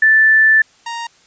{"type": "tone pair in turn", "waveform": ["sine", "sawtooth"], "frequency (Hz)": [1760, 932.3], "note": ["A6", "A#5"], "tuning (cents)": [0, 0], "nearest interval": "major seventh", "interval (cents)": 1100, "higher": "first", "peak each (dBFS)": [-7, -19], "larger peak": "first", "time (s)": [[0.02, 0.62], [0.86, 1.07]], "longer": "first", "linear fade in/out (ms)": 5, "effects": ["white hiss -51 dBFS RMS until 1.26 s", "resampled to 16000 Hz"]}